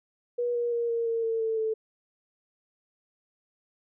sine tone with pitch steps, 483 / 476.6 / 470.3 / 464.1 / 458 / 452 / 446 / 440.1 Hz, B4 / A#4 / A#4 / A#4 / A#4 / A4 / A4 / A4, -39 / +38 / +15 / -8 / -31 / +47 / +23 / 0 cents, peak -25 dBFS, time 0.38-1.74 s, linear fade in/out 10 ms, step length 170 ms, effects none

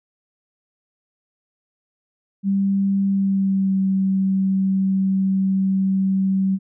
sine tone with pitch glide, 196.4 to 191.91 Hz, G3 to G3, +4 to -36 cents, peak -16 dBFS, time 2.43-6.59 s, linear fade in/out 50 ms, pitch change -40 cents, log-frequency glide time 3.07-3.76 s, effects none

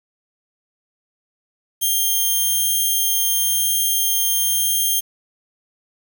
5% pulse tone, 3191 Hz, G7, 30 cents sharp, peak -8 dBFS, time 1.81-5.01 s, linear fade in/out 20 ms, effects 7-bit

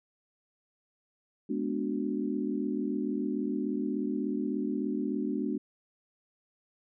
sine chord, G# half-diminished seventh, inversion none, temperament equal with one note detuned, 210.2 / 246.9 / 293.7 / 370 Hz, G#3 / B3 / D4 / F#4, +21 / 0 / 0 / 0 cents, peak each -34 / -34 / -33 / -37 dBFS, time 1.49-5.58 s, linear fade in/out 10 ms, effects none

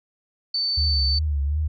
sine tone, 4534 Hz, C#8, 38 cents sharp, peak -21 dBFS, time 0.54-1.19 s, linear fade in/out 5 ms
sine tone with vibrato, 73.42 Hz, D2, in tune, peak -20 dBFS, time 0.77-1.68 s, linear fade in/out 10 ms, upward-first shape triangle, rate 2.7 Hz, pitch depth 110 cents each way
effects none

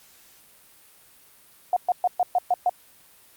sine tone bursts, 721 Hz, F#5, 45 cents flat, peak -17 dBFS, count 7, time 1.73-2.695 s, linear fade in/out 2 ms, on 35 ms, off 120 ms, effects white hiss -54 dBFS RMS until 3.36 s + Opus 48 kbps

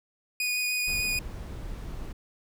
sawtooth tone with vibrato, 2472 Hz, D#7, 12 cents flat, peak -23 dBFS, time 0.4-1.19 s, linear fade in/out 2 ms, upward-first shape triangle, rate 6.6 Hz, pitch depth 10 cents each way
brown noise, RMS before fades -37 dBFS, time 0.87-2.13 s, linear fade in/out 10 ms
effects none

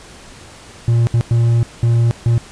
triangle tone bursts at uneven times, 117.1 Hz, A#2, 8 cents sharp, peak -8 dBFS, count 5, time 0.88-1.07 / 1.14-1.21 / 1.31-1.63 / 1.83-2.11 / 2.26-2.38 s, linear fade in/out 0 ms, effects pink hiss -39 dBFS RMS until 2.51 s + resampled to 22050 Hz

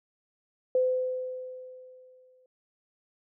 sine tone with exponential decay, 510 Hz, C5, 44 cents flat, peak -20 dBFS, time 0.75-2.46 s, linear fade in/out 2 ms, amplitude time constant 370 ms, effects none

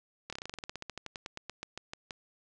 slowing click train, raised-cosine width 0.2 ms, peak -22 dBFS, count 24, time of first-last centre 0.3-2.108 s, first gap 26 ms, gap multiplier 1.09, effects resampled to 24000 Hz + 10-bit

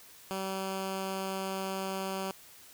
10% pulse tone, 191.7 Hz, G3, 38 cents flat, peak -25 dBFS, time 0.31-2.31 s, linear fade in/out 0 ms, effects white hiss -54 dBFS RMS until 2.73 s

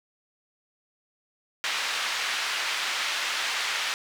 pink band-pass noise, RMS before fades -29 dBFS, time 1.64-3.94 s, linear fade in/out 0 ms, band 1500 to 4500 Hz, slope 12 dB/octave, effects none

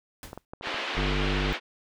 pink noise with exponential decay, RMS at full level -38 dBFS, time 0.23-0.45 s, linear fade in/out 1 ms, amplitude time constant 46 ms
clicks, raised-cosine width 1 ms, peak -24 dBFS, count 7, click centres 0.331 / 0.376 / 0.535 / 0.611 / 0.672 / 0.744 / 0.951 s
white band-pass noise, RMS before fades -32 dBFS, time 0.62-1.6 s, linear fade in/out 50 ms, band 280 to 3400 Hz, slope 24 dB/octave
harmonic tone, 49 Hz, G1, in tune, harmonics 1 / 3 / 5 / 7 / 9, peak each -27 / -32 / -34 / -35 / -37 dBFS, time 0.97-1.53 s, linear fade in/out 0 ms
effects none

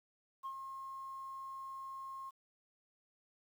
sine tone with ADSR envelope, 1073 Hz, C6, 43 cents sharp, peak -37 dBFS, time 0.43-2.31 s, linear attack 28 ms, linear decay 70 ms, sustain -6 dB, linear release 24 ms, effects tanh soft clip ceiling -37 dBFS + 11-bit

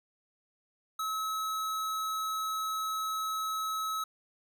square tone, 1290 Hz, E6, 38 cents flat, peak -32 dBFS, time 0.99-4.04 s, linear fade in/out 5 ms, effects none

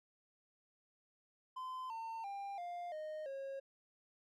triangle tone with pitch steps, 1027 / 904.4 / 796.5 / 701.5 / 617.8 / 544 Hz, C6 / A5 / G5 / F5 / D#5 / C#5, -33 / +47 / +27 / +8 / -12 / -33 cents, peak -40 dBFS, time 1.56-3.6 s, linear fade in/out 10 ms, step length 340 ms, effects none

